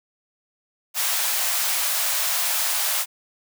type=high-pass noise; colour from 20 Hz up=white; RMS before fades=-23 dBFS; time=0.94-3.06 s; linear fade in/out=50 ms; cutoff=590 Hz; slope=48 dB/octave; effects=none